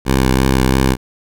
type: tone with vibrato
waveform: 10% pulse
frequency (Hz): 65.4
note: C2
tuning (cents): 0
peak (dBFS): -3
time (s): 0.05-0.97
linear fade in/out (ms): 50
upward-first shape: triangle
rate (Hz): 3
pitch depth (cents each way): 30
effects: none